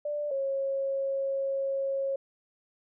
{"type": "tone pair in turn", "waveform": "sine", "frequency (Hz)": [589, 545], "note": ["D5", "C#5"], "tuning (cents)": [5, -29], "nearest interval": "minor second", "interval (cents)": 134, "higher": "first", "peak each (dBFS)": [-29, -27], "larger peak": "second", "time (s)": [[0.05, 0.31], [0.31, 2.16]], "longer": "second", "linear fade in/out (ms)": 5, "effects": []}